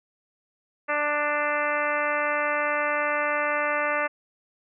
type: harmonic tone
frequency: 295.2 Hz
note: D4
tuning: 9 cents sharp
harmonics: 1 / 2 / 3 / 4 / 5 / 6 / 7 / 8 / 9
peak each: -39 / -28 / -33 / -29 / -31 / -31 / -31 / -38 / -36 dBFS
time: 0.88-4.08 s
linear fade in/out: 20 ms
effects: none